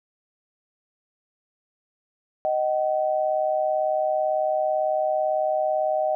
sine tone pair together, 622 / 760 Hz, D#5 / F#5, -1 / +46 cents, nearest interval minor third, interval 347 cents, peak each -22 / -25 dBFS, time 2.45-6.15 s, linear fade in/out 0 ms, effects none

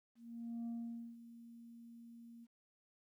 sine tone with ADSR envelope, 233.1 Hz, A#3, in tune, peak -37 dBFS, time 0.15-2.47 s, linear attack 520 ms, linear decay 490 ms, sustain -16 dB, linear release 36 ms, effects tanh soft clip ceiling -39 dBFS + 13-bit

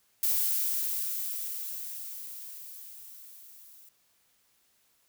violet noise with level ramp, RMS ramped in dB -26 to -54 dBFS, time 0.23-3.89 s, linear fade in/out 2 ms, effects white hiss -69 dBFS RMS until 5.08 s

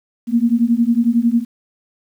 sine beating tone pair, 229.1 / 240.1 Hz, A#3 / B3, -30 / -49 cents, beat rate 11 Hz, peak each -15 dBFS, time 0.27-1.45 s, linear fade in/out 50 ms, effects 8-bit

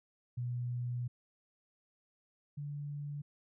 sine tone pair in turn, 122.3 / 145.02 Hz, B2 / D3, -16 / -22 cents, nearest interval minor third, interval 294 cents, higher second, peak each -34 / -38 dBFS, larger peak first, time 0.37-1.08 / 2.57-3.22 s, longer first, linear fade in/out 10 ms, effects none

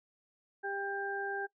harmonic tone, 396.9 Hz, G4, 22 cents sharp, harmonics 1 / 2 / 4, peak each -39 / -39 / -38 dBFS, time 0.63-1.47 s, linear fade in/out 20 ms, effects noise-tail reverb RT60 0.1 s tail -20 dB re dry

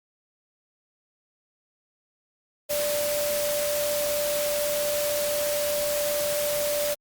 sine tone in noise, 587 Hz, D5, 1 cent flat, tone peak -25 dBFS, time 2.69-6.95 s, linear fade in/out 20 ms, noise white, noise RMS -30 dBFS, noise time 2.69-6.95 s, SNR +2 dB, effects Opus 48 kbps

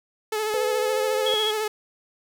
sawtooth tone with vibrato, 430 Hz, A4, 40 cents flat, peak -20 dBFS, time 0.32-1.68 s, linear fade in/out 5 ms, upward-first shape sine, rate 14 Hz, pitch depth 36 cents each way
sine tone with pitch glide, 502 to 516.1 Hz, B4 to C5, +28 to -24 cents, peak -24 dBFS, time 0.54-1.34 s, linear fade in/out 0 ms, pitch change +48 cents, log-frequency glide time 0.84-0.93 s
sine tone, 3322 Hz, G#7, in tune, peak -23 dBFS, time 1.26-1.51 s, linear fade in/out 5 ms
effects none

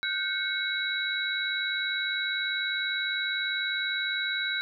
sine tone cluster, 1449 / 1549 / 2192 / 3897 Hz, F#6 / G6 / C#7 / B7, -37 / -21 / -20 / -24 cents, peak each -36 / -31 / -35 / -31 dBFS, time 0.03-4.61 s, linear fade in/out 0 ms, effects none

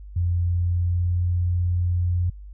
sine tone with pitch glide, 87.31 to 88.38 Hz, F2 to F2, 0 to +21 cents, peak -19 dBFS, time 0.16-2.3 s, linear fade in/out 5 ms, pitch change +21 cents, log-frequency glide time 0.37-1.23 s, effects added 50 Hz sine -37 dBFS peak until 2.53 s

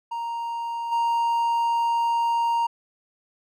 triangle tone with level steps, 932.3 Hz, A#5, in tune, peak -25 / -18 dBFS, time 0.11-2.67 s, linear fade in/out 10 ms, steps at 0.91 s, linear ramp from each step 20 ms, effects none

